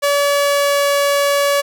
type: tone with pitch glide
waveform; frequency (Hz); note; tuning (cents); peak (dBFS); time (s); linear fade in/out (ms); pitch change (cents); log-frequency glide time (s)
sawtooth; 571 to 567.7; D5 to C#5; -49 to +41; -9; 0.02-1.62; 20; -10; 0.17-0.89
effects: none